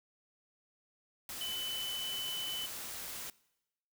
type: tone in noise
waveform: sine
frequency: 3013 Hz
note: F#7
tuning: 31 cents sharp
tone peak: -36 dBFS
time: 1.41-2.66 s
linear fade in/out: 2 ms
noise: white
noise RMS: -43 dBFS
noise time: 1.29-3.3 s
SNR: +4 dB
effects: noise-tail reverb RT60 0.9 s tail -22 dB re dry